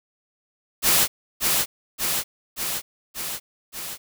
white noise with echo, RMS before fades -18 dBFS, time 0.82-1.08 s, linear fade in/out 50 ms, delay 580 ms, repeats 5, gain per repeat -3 dB, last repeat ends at 3.98 s, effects none

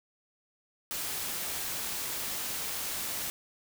white noise, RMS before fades -35 dBFS, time 0.91-3.3 s, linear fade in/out 0 ms, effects none

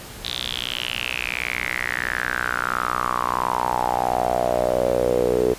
sawtooth tone with band-pass filter sweep, 61.5 Hz, B1, 7 cents flat, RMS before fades -23 dBFS, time 0.24-5.54 s, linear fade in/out 10 ms, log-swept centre 3800 to 420 Hz, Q 6.8, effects pink hiss -38 dBFS RMS until 5.58 s + resampled to 32000 Hz

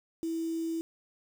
sine tone with quantisation, 327.8 Hz, E4, 10 cents flat, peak -30 dBFS, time 0.23-0.81 s, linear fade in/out 0 ms, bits 8, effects none

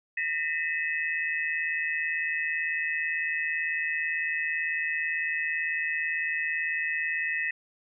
sine tone cluster, 1829 / 1987 / 2576 Hz, A#6 / B6 / E7, -33 / +10 / -41 cents, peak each -30 / -31 / -33 dBFS, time 0.17-7.51 s, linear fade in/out 5 ms, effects none

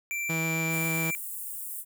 square tone, 2349 Hz, D7, in tune, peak -30 dBFS, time 0.11-1.15 s, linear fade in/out 0 ms
sawtooth tone with vibrato, 162.5 Hz, E3, 24 cents flat, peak -25 dBFS, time 0.29-1.11 s, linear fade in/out 10 ms, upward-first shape triangle, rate 7.5 Hz, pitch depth 10 cents each way
white high-pass noise, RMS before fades -37 dBFS, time 0.69-1.85 s, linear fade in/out 50 ms, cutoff 8100 Hz, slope 48 dB/octave
effects none

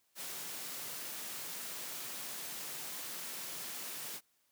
white high-pass noise, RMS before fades -43 dBFS, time 0.15-4.21 s, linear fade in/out 50 ms, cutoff 120 Hz, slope 96 dB/octave, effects white hiss -75 dBFS RMS until 4.51 s + high-pass 60 Hz 12 dB/octave

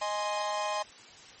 45% pulse chord, Ab major, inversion second, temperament equal, 622.3 / 830.6 / 1046.5 Hz, Eb5 / Ab5 / C6, 0 / 0 / 0 cents, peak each -34 / -34 / -34 dBFS, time 0.01-0.83 s, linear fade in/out 10 ms, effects white hiss -51 dBFS RMS until 1.4 s + MP3 32 kbps

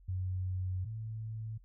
sine tone pair in turn, 92.5 / 110.45 Hz, F#2 / A2, 0 / +7 cents, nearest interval minor third, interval 307 cents, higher second, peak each -33 / -38 dBFS, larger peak first, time 0.08-0.85 / 0.85-1.58 s, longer first, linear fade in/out 10 ms, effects noise-tail reverb RT60 0.1 s tail -21 dB re dry + added 45 Hz sine -56 dBFS peak until 1.64 s

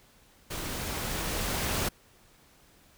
pink noise with level ramp, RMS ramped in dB -36 to -29 dBFS, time 0.5-1.89 s, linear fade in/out 10 ms, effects pink hiss -60 dBFS RMS until 2.97 s

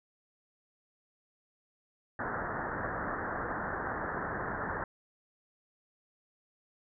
white low-pass noise, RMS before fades -36 dBFS, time 2.19-4.84 s, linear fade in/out 2 ms, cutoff 1800 Hz, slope 96 dB/octave, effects none

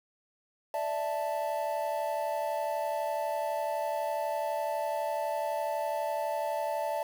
triangle chord, D suspended second, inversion none, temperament equal, 587.3 / 659.3 / 880 Hz, D5 / E5 / A5, 0 / 0 / 0 cents, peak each -32 dBFS, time 0.74-7.03 s, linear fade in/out 2 ms, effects 8-bit

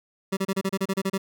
25% pulse tone bursts, 192.9 Hz, G3, 28 cents flat, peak -19 dBFS, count 11, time 0.32-1.18 s, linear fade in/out 10 ms, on 50 ms, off 31 ms, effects none

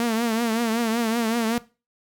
sawtooth tone with vibrato, 229 Hz, A#3, 31 cents flat, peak -17 dBFS, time 0-1.58 s, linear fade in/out 0 ms, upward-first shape triangle, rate 5.3 Hz, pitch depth 90 cents each way, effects noise-tail reverb RT60 0.3 s tail -18 dB re dry

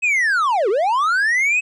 triangle linear two-way sweep, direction down then up, 2594 to 360 to 2594 Hz, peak -13 dBFS, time 0.02-1.61 s, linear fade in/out 20 ms, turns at 0.69 s, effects resampled to 24000 Hz

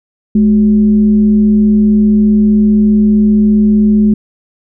sine tone with frequency modulation, 211.6 Hz, G#3, 33 cents sharp, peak -5 dBFS, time 0.35-4.14 s, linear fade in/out 5 ms, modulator 164 Hz, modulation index 0.29, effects none

